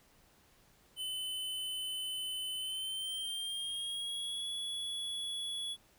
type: tone with pitch glide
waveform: square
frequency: 3031 to 3383 Hz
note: F#7 to G#7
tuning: +41 to +31 cents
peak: -37 dBFS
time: 0.96-5.77 s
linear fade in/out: 50 ms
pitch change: +190 cents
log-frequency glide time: 2.56-4.48 s
effects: pink hiss -66 dBFS RMS until 5.98 s